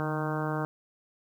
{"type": "harmonic tone with a mistuned harmonic", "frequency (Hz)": 154.6, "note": "D#3", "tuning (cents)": -11, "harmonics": [1, 2, 3, 4, 5, 6, 7, 8, 9, 10], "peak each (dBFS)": [-32, -35, -37, -38, -39, -40, -40, -41, -42, -42], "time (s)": [0, 0.65], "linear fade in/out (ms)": 0, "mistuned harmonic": 1, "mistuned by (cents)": -48, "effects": ["10-bit"]}